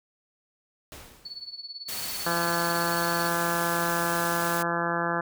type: noise with exponential decay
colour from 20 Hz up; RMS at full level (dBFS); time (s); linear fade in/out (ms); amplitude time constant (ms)
pink; -41; 0.92-1.71; 0; 170
type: tone with tremolo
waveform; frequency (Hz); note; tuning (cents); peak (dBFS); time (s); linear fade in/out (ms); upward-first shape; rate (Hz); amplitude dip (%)
sine; 4435; C#8; 0; -33; 1.25-3.29; 5; triangle; 18; 90
type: noise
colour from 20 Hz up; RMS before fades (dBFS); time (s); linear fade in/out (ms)
white; -34; 1.88-4.63; 10
type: harmonic tone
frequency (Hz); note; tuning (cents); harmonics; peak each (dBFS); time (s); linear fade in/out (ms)
170.3; F3; -43; 1 / 2 / 3 / 4 / 5 / 6 / 7 / 8 / 9 / 10; -34 / -34 / -34 / -34 / -34 / -34 / -34 / -34 / -34 / -34; 2.26-5.21; 5
effects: none